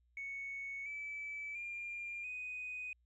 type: tone with pitch steps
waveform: sine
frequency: 2217 / 2306 / 2398 / 2494 Hz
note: C#7 / D7 / D7 / D#7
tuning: 0 / -32 / +36 / +3 cents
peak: -40 dBFS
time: 0.17-2.93 s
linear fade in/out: 2 ms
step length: 690 ms
effects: tanh soft clip ceiling -36 dBFS + added 60 Hz sine -70 dBFS peak until 3.05 s